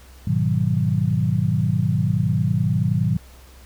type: chord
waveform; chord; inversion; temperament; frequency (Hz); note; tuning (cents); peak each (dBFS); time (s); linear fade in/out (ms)
sine; G# minor seventh; none; equal; 103.83 / 123.47 / 155.56 / 185; G#2 / B2 / D#3 / F#3; 0 / 0 / 0 / 0; -23 / -22 / -22 / -24; 0.27-3.17; 5
effects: added 64 Hz sine -44 dBFS peak until 3.65 s + pink hiss -50 dBFS RMS until 3.65 s